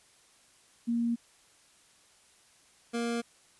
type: tone pair in turn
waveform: sine / 25% pulse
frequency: 234.6 / 234.6 Hz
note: A#3 / A#3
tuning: +11 / +11 cents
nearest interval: unison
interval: 0 cents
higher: neither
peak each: -26 dBFS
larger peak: neither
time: 0.87-1.16 / 2.93-3.22 s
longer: neither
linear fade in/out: 20 ms
effects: white hiss -62 dBFS RMS until 3.59 s + resampled to 24000 Hz